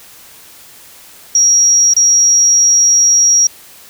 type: tone with dropouts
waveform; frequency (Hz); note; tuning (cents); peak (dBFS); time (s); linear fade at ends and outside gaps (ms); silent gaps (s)
sine; 5670; F8; +25; -6; 1.35-3.47; 2; 1.937-1.965
effects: white hiss -39 dBFS RMS until 3.89 s